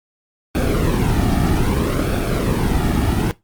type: noise with flanger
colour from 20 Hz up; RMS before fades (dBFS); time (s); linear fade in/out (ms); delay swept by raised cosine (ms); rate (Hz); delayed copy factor
brown; -17; 0.55-3.31; 0; 1 to 1.99; 0.62; -0.7
effects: noise-tail reverb RT60 0.2 s tail -19 dB re dry + Opus 32 kbps